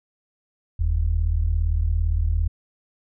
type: tone pair together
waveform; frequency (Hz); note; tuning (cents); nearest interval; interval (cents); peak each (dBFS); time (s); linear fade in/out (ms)
sine; 42.92 / 80.5; F1 / E2; -29 / -41; major seventh; 1088; -21; 0.79-2.48; 10
effects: none